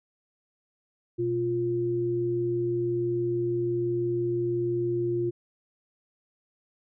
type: tone pair together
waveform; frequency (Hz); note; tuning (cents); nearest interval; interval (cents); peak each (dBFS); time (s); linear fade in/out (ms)
sine; 123.64 / 349.7; B2 / F4; +2 / +2; octave + tritone; 1800; -32 / -25; 1.18-5.31; 20
effects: none